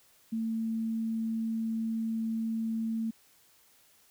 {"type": "tone", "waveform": "sine", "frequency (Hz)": 224.5, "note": "A3", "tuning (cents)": 35, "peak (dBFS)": -29, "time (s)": [0.32, 3.11], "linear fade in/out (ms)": 10, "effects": ["white hiss -63 dBFS RMS until 4.1 s"]}